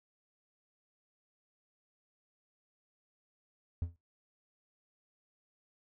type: tone with exponential decay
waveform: triangle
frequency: 85.4 Hz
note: F2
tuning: 38 cents flat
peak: -26 dBFS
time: 3.82-3.96 s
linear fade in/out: 0 ms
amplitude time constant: 30 ms
effects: noise-tail reverb RT60 0.2 s tail -20 dB re dry